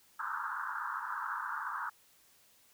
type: band-pass noise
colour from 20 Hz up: white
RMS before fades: -38 dBFS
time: 0.19-1.9 s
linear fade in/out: 10 ms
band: 890 to 1600 Hz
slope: 96 dB/octave
effects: white hiss -65 dBFS RMS until 2.73 s